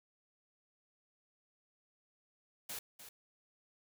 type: noise with echo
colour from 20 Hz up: white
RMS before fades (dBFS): -43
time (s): 2.69-2.79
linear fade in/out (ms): 5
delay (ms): 300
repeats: 1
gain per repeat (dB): -10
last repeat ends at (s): 3.09
effects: none

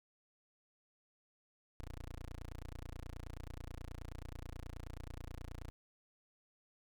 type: tone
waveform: 15% pulse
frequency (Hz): 29.36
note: A#0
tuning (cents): +13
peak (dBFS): -39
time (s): 1.8-5.7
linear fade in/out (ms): 0
effects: none

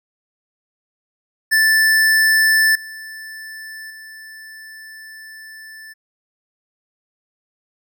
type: tone with level steps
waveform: square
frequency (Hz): 1760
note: A6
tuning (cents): 0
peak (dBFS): -12 / -32 / -36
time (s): 1.51-5.94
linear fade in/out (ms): 20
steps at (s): 2.75 / 3.9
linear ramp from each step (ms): 5
effects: none

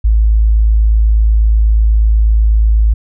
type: tone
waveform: sine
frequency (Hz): 54.1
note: A1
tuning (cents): -29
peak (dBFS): -6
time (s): 0.04-2.94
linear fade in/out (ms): 10
effects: none

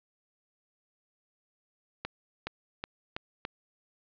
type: accelerating click train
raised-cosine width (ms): 0.3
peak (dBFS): -18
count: 5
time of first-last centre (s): 2.05-3.451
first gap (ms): 420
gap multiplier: 0.88
effects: resampled to 11025 Hz + 9-bit

